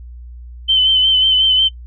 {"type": "tone with vibrato", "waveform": "sine", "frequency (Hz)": 3066, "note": "G7", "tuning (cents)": -39, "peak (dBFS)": -9, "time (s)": [0.68, 1.69], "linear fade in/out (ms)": 20, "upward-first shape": "sine", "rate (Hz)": 5.5, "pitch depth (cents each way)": 34, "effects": ["noise-tail reverb RT60 0.1 s tail -22 dB re dry", "added 60 Hz sine -31 dBFS peak until 1.86 s"]}